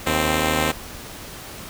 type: tone pair together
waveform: 5% pulse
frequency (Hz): 77.77 / 261.6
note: D#2 / C4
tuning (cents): 0 / 0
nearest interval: octave + major sixth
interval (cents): 2100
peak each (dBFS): -10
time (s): 0.06-0.72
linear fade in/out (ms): 10
effects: pink hiss -37 dBFS RMS until 1.69 s